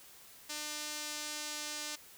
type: tone with band-pass filter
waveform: sawtooth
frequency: 299.9 Hz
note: D4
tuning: 36 cents sharp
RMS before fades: -41 dBFS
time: 0.49-1.96 s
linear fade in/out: 10 ms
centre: 6200 Hz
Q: 1
effects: white hiss -56 dBFS RMS until 2.17 s